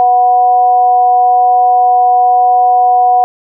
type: tone with amplitude modulation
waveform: sine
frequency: 736 Hz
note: F#5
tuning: 9 cents flat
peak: -3 dBFS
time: 0-3.24 s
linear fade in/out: 0 ms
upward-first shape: sine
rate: 243 Hz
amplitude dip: 45%
effects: none